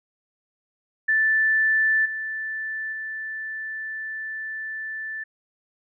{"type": "tone with level steps", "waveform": "sine", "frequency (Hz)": 1760, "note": "A6", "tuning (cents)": 0, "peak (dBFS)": [-17, -27, -29], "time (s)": [1.08, 5.24], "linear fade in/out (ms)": 10, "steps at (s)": [2.05, 2.92], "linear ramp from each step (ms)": 10, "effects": []}